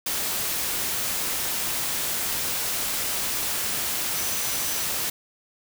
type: tone in noise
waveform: sine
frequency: 5990 Hz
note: F#8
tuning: 20 cents sharp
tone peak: -35 dBFS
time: 4.15-4.85 s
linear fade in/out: 5 ms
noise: white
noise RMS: -27 dBFS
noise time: 0.06-5.1 s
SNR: -11 dB
effects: none